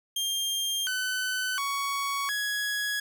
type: tone with pitch steps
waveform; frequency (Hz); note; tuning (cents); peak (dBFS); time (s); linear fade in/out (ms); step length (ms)
sawtooth; 3198 / 1510 / 1118 / 1672; G7 / F#6 / C#6 / G#6; +34 / +35 / +14 / +11; -24; 0.16-3; 5; 710
effects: none